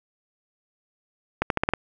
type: accelerating click train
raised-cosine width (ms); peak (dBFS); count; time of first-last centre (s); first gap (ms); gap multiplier
0.5; -6; 6; 1.42-1.736; 82; 0.87
effects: none